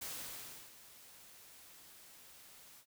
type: noise with ADSR envelope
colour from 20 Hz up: white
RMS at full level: -43 dBFS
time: 0.01-2.86 s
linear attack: 12 ms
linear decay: 680 ms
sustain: -15 dB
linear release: 83 ms
effects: none